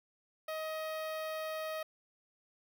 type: tone with notch filter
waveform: sawtooth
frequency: 630 Hz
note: D#5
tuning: 21 cents sharp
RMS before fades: -39 dBFS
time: 0.48-1.83 s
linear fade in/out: 5 ms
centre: 7300 Hz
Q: 0.95
effects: none